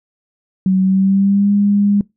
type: tone with pitch glide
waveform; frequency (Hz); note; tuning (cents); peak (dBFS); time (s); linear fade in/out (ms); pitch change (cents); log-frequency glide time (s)
sine; 188.3 to 203; F#3 to G#3; +31 to -39; -10; 0.66-2.01; 2; +130; 0.81-1.51
effects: noise-tail reverb RT60 0.2 s tail -23 dB re dry